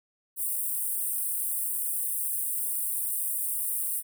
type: high-pass noise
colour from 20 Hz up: pink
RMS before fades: -30 dBFS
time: 0.36-4.03 s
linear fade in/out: 50 ms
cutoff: 8500 Hz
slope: 96 dB/octave
effects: none